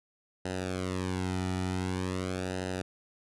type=tone with flanger; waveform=sawtooth; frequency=92.5 Hz; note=F#2; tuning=in tune; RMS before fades=-33 dBFS; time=0.45-2.82 s; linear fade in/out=5 ms; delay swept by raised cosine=0.88 to 1.88 ms; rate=0.46 Hz; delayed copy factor=-0.95; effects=resampled to 24000 Hz